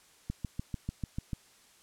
click train, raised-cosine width 5 ms, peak -21 dBFS, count 8, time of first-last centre 0.3-1.332 s, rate 6.78 Hz, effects white hiss -61 dBFS RMS until 1.82 s + low-pass 10000 Hz 12 dB/octave

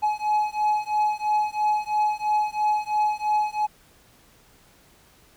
triangle beating tone pair, 845 / 848 Hz, G#5 / G#5, +30 / +36 cents, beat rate 3 Hz, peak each -22 dBFS, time 0.02-3.67 s, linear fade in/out 20 ms, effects pink hiss -56 dBFS RMS until 5.36 s

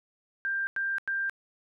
sine tone bursts, 1586 Hz, G6, 20 cents sharp, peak -27 dBFS, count 3, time 0.45-1.296 s, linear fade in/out 0 ms, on 220 ms, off 93 ms, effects none

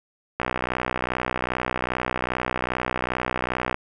click train, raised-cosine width 0.5 ms, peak -8 dBFS, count 210, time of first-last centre 0.4-3.744 s, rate 62.5 Hz, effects none

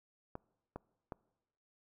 clicks, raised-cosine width 1 ms, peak -28 dBFS, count 3, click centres 0.354 / 0.76 / 1.122 s, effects noise-tail reverb RT60 1.0 s tail -24 dB re dry

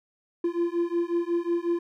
triangle beating tone pair, 340.5 / 346 Hz, F4 / F4, -44 / -16 cents, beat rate 5.5 Hz, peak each -25 dBFS, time 0.44-1.79 s, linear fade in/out 5 ms, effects none

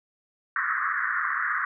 white band-pass noise, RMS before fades -27 dBFS, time 0.56-1.65 s, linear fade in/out 2 ms, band 1100 to 1900 Hz, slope 96 dB/octave, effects none

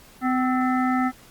harmonic tone with a mistuned harmonic, 255.1 Hz, C4, 44 cents flat, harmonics 1 / 3 / 5 / 7 / 8, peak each -21 / -26 / -27 / -34 / -35 dBFS, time 0.21-1.12 s, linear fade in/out 50 ms, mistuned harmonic 5, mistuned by +48 cents, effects pink hiss -50 dBFS RMS until 1.3 s + Opus 48 kbps

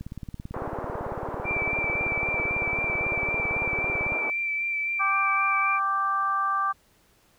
click train, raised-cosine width 5 ms, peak -23 dBFS, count 75, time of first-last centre 0.01-4.121 s, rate 18 Hz
pink band-pass noise, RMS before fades -34 dBFS, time 0.54-4.3 s, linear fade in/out 0 ms, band 340 to 1200 Hz, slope 24 dB/octave
sine tone with vibrato, 2339 Hz, D7, 8 cents flat, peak -25 dBFS, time 1.44-5.8 s, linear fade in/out 50 ms, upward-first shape sine, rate 3.8 Hz, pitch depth 21 cents each way
harmonic tone, 392 Hz, G4, in tune, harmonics 2 / 3 / 4, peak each -33 / -23 / -33 dBFS, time 4.99-6.73 s, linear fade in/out 20 ms
effects pink hiss -62 dBFS RMS until 7.38 s

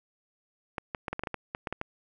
clicks, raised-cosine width 0.5 ms, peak -17 dBFS, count 12, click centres 0.782 / 0.948 / 1.082 / 1.13 / 1.194 / 1.236 / 1.272 / 1.343 / 1.549 / 1.672 / 1.726 / 1.814 s, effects none

